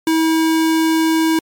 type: tone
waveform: square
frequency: 321.9 Hz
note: E4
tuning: 41 cents flat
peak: -13 dBFS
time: 0.07-1.39 s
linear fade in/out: 2 ms
effects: MP3 96 kbps